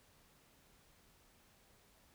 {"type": "silence", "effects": ["pink hiss -68 dBFS RMS until 2.14 s"]}